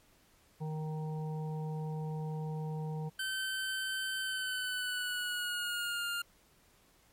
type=harmonic tone; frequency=155.56 Hz; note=D#3; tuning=in tune; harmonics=1 / 3 / 5 / 6; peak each=-35 / -45 / -49 / -51 dBFS; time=0.6-3.1 s; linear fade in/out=20 ms
type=tone with pitch glide; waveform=25% pulse; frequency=1541 to 1405 Hz; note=G6 to F6; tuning=-30 to +10 cents; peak=-30 dBFS; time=3.19-6.22 s; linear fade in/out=5 ms; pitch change=-160 cents; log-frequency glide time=4.21-6.08 s
effects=pink hiss -66 dBFS RMS until 7.12 s + MP3 64 kbps